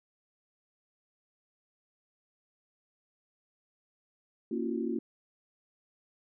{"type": "chord", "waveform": "sine", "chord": "F# dominant seventh", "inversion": "first", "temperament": "equal with one note detuned", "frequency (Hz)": [233.1, 277.2, 336.9, 370], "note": ["A#3", "C#4", "E4", "F#4"], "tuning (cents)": [0, 0, 38, 0], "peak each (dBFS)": [-34, -37, -35, -37], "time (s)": [4.51, 4.99], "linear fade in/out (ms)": 5, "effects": []}